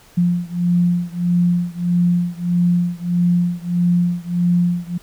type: beating tone pair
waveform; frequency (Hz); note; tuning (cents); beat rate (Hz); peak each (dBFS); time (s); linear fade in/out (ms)
sine; 174.61 / 176.21; F3 / F3; 0 / +16; 1.6; -17 / -18; 0.17-4.98; 10
effects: pink hiss -48 dBFS RMS until 5.02 s